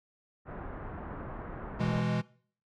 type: low-pass noise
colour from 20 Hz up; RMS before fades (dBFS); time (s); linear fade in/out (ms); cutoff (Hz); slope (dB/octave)
pink; -41; 0.45-2.04; 50; 1500; 24
type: chord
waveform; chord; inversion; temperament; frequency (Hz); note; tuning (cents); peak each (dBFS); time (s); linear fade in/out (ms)
square; E major; second; equal; 123.47 / 164.81 / 207.7; B2 / E3 / G#3; 0 / 0 / 0; -33; 1.79-2.22; 20
effects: noise-tail reverb RT60 0.5 s tail -21 dB re dry + low-pass 4000 Hz 12 dB/octave